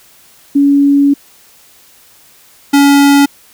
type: tone pair in turn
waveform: sine / square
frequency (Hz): 282.2 / 282.2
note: C#4 / C#4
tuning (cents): +31 / +31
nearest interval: unison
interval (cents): 0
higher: neither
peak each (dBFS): -5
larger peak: neither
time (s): 0.55-1.14 / 2.73-3.26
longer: first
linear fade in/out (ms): 10
effects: white hiss -44 dBFS RMS until 3.53 s